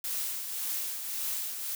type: noise with tremolo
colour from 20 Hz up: blue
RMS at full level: -32 dBFS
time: 0.04-1.75 s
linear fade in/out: 2 ms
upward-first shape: triangle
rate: 1.8 Hz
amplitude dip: 50%
effects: none